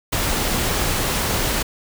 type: noise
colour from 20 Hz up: pink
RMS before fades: -21 dBFS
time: 0.12-1.63 s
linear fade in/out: 10 ms
effects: none